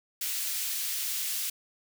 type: high-pass noise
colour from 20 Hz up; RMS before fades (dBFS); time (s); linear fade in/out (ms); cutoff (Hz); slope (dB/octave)
white; -32; 0.21-1.5; 5; 2400; 12
effects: none